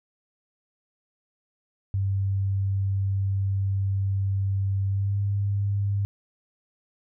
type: tone with pitch glide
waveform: sine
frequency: 97.7 to 100.39 Hz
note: G2 to G2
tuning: -5 to +42 cents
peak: -22 dBFS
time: 1.94-6.05 s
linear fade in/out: 0 ms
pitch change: +47 cents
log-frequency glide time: 4.88-5.19 s
effects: none